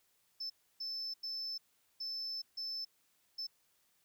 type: tone bursts at uneven times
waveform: sine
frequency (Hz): 5274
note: E8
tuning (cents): 0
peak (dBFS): -36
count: 6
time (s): 0.4-0.5 / 0.8-1.14 / 1.23-1.58 / 2-2.42 / 2.57-2.85 / 3.38-3.47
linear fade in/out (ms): 10
effects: tanh soft clip ceiling -36 dBFS + white hiss -74 dBFS RMS until 4.04 s